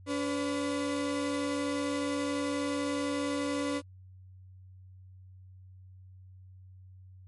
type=tone pair together; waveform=35% pulse; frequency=285.6 / 502.7 Hz; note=D4 / B4; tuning=-48 / +31 cents; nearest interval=minor seventh; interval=979 cents; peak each=-29 / -34 dBFS; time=0.06-3.82 s; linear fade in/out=50 ms; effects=added 93 Hz sine -49 dBFS peak until 7.27 s + MP3 48 kbps